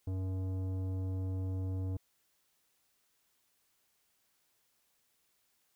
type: tone with tanh clipping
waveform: triangle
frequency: 94 Hz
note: F#2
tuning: 28 cents sharp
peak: -35 dBFS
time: 0.07-1.97 s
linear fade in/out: 5 ms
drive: 17 dB
effects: white hiss -75 dBFS RMS until 5.75 s